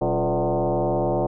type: tone with frequency modulation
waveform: sine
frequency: 122.1 Hz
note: B2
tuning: 19 cents flat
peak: -19 dBFS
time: 0.01-1.27 s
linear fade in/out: 10 ms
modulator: 157 Hz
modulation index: 4.4
effects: none